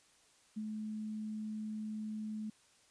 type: tone with ADSR envelope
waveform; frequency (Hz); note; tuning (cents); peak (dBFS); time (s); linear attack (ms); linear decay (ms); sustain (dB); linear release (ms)
sine; 215.2; A3; -38; -36; 0.56-2.5; 15; 50; -2; 5
effects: white hiss -67 dBFS RMS until 2.9 s + resampled to 22050 Hz